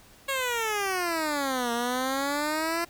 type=exponential two-way sweep; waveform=10% pulse; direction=down then up; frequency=554 to 233.1 to 343.6 Hz; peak=-18 dBFS; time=0.28-2.85 s; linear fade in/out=10 ms; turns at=1.72 s; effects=pink hiss -54 dBFS RMS until 2.89 s